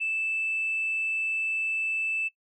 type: tone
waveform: sine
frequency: 2637 Hz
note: E7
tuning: in tune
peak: -25 dBFS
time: 0-2.29 s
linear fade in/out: 20 ms
effects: noise-tail reverb RT60 0.1 s tail -19 dB re dry + tanh soft clip ceiling -21 dBFS